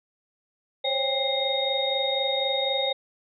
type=tone cluster; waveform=sine; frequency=530 / 554 / 800 / 2103 / 3722 Hz; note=C5 / C#5 / G5 / C7 / A#7; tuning=+22 / -1 / +35 / +8 / -3 cents; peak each=-29 / -30 / -32 / -35 / -26 dBFS; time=0.84-2.93 s; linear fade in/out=10 ms; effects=none